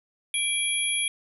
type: tone cluster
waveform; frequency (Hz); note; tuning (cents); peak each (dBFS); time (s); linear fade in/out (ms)
sine; 2350 / 3311 / 10970; D7 / G#7 / F9; +1 / -6 / -32; -28; 0.34-1.08; 2
effects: none